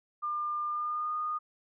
sine tone with pitch glide, 1200 to 1227.3 Hz, D6 to D#6, +37 to -24 cents, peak -30 dBFS, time 0.22-1.39 s, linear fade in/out 20 ms, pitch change +39 cents, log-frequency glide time 0.68-1.14 s, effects none

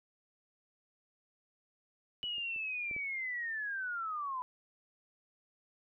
sine linear sweep, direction down, 2960 to 987 Hz, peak -35 dBFS, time 2.23-4.42 s, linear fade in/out 0 ms
clicks, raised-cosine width 2 ms, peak -39 / -45 / -45 / -37 / -36 dBFS, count 5, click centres 2.239 / 2.382 / 2.562 / 2.912 / 2.964 s
effects none

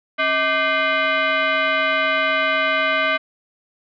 sine tone with frequency modulation, 272.5 Hz, C#4, 29 cents flat, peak -16 dBFS, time 0.18-3.18 s, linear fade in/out 20 ms, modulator 908 Hz, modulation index 2.7, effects none

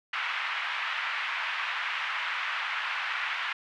white band-pass noise, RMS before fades -32 dBFS, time 0.13-3.53 s, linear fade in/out 5 ms, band 1000 to 2600 Hz, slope 24 dB/octave, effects none

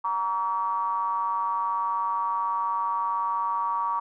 triangle ring-modulated tone, 100.7 Hz, G2, 47 cents sharp, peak -19 dBFS, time 0.04-4 s, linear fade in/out 10 ms, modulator 1040 Hz, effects none

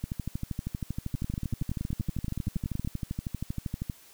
two click trains, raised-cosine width 5 ms, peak -19 / -19 dBFS, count 19 / 50, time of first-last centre 1.15-2.848 / 0.04-3.898 s, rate 10.6 / 12.7 Hz, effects white hiss -55 dBFS RMS until 4.13 s

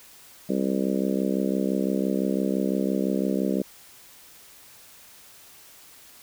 harmonic tone, 65.9 Hz, C2, 13 cents sharp, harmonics 3 / 4 / 5 / 6 / 7 / 8 / 9, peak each -26 / -28 / -30 / -32 / -33 / -34 / -35 dBFS, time 0.49-3.62 s, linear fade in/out 5 ms, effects white hiss -50 dBFS RMS until 6.22 s

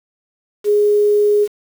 sine tone with quantisation, 415.1 Hz, G#4, 1 cent flat, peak -10 dBFS, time 0.64-1.48 s, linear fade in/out 50 ms, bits 6, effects none

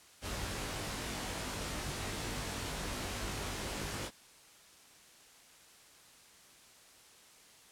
pink noise with comb filter, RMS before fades -39 dBFS, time 0.21-4.11 s, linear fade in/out 50 ms, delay 20 ms, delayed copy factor +0.8, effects white hiss -59 dBFS RMS until 7.71 s + low-pass 10000 Hz 12 dB/octave

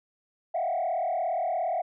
sine tone with frequency modulation, 698.5 Hz, F5, in tune, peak -24 dBFS, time 0.54-1.82 s, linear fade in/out 10 ms, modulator 37.2 Hz, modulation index 1.6, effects tanh soft clip ceiling -22 dBFS

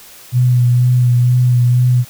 sine tone with vibrato, 123.47 Hz, B2, in tune, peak -8 dBFS, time 0.32-2.05 s, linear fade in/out 50 ms, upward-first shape sine, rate 2.1 Hz, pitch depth 23 cents each way, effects white hiss -39 dBFS RMS until 2.09 s

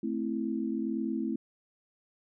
sine chord, A minor, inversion none, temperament equal, 220 / 261.6 / 329.6 Hz, A3 / C4 / E4, 0 / 0 / 0 cents, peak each -33 / -34 / -34 dBFS, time 0.03-1.36 s, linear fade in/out 5 ms, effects none

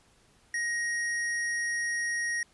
square tone, 1879 Hz, A#6, 13 cents sharp, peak -29 dBFS, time 0.54-2.43 s, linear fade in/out 2 ms, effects pink hiss -63 dBFS RMS until 2.53 s + resampled to 24000 Hz

